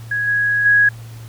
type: tone with level steps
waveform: sine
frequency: 1661.2 Hz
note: G#6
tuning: in tune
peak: -17 / -14 / -9 dBFS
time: 0.11-0.89 s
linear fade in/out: 5 ms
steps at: 0.27 / 0.65 s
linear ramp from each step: 10 ms
effects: added 114 Hz sine -32 dBFS peak until 1.28 s + pink hiss -45 dBFS RMS until 1.28 s